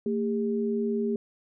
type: tone pair together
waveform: sine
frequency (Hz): 225.9 / 404.2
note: A3 / G#4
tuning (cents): +46 / -47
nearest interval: minor seventh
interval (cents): 1007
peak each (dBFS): -27 / -28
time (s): 0.06-1.16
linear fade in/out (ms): 2
effects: none